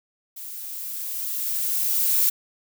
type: noise with level ramp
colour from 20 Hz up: violet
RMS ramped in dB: -37 to -19 dBFS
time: 0.36-2.3 s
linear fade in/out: 10 ms
effects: none